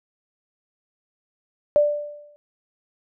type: tone with exponential decay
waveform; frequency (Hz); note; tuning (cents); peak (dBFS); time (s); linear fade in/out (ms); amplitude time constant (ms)
sine; 589; D5; +5; -11; 1.76-2.36; 0; 130
effects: none